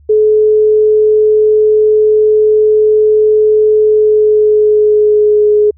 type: tone with pitch glide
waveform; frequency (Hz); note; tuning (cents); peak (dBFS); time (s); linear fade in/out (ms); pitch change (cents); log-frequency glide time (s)
sine; 428.6 to 420.3; A4 to G#4; -45 to +21; -5; 0.09-5.71; 10; -34; 3.82-5.48
effects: added 73 Hz sine -40 dBFS peak until 5.77 s